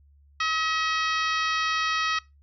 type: harmonic tone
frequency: 638 Hz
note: D#5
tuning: 43 cents sharp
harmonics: 2 / 3 / 4 / 5 / 6 / 7 / 8 / 9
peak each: -26 / -30 / -32 / -34 / -36 / -37 / -38 / -39 dBFS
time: 0.4-2.19 s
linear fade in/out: 5 ms
effects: noise-tail reverb RT60 0.2 s tail -21 dB re dry + added 71 Hz sine -54 dBFS peak until 2.42 s